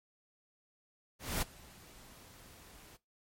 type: noise with ADSR envelope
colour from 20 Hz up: pink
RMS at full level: -33 dBFS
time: 1.19-2.97 s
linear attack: 230 ms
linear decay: 13 ms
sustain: -23 dB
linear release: 15 ms
effects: noise-tail reverb RT60 0.2 s tail -19 dB re dry + MP3 64 kbps